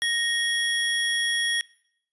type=tone pair together; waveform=square; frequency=1864.7 / 3323 Hz; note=A#6 / G#7; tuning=0 / 0 cents; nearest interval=minor seventh; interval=1000 cents; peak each=-26 dBFS; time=0.02-1.61 s; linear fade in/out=0 ms; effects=noise-tail reverb RT60 0.7 s tail -22 dB re dry + resampled to 24000 Hz